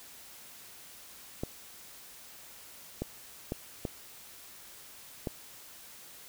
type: clicks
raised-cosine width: 2 ms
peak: -19 dBFS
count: 5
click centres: 1.435 / 3.02 / 3.521 / 3.852 / 5.272 s
effects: white hiss -51 dBFS RMS until 6.28 s